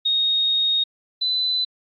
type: tone pair in turn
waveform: sine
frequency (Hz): 3729 / 4009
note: A#7 / B7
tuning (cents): 0 / +25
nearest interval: minor second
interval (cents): 125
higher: second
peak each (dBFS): -17 / -19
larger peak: first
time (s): 0.05-0.84 / 1.21-1.65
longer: first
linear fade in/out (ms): 10
effects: AAC 64 kbps